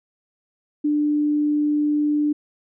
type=tone; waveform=sine; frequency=296.8 Hz; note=D4; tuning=18 cents sharp; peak=-17 dBFS; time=0.84-2.33 s; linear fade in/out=10 ms; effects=none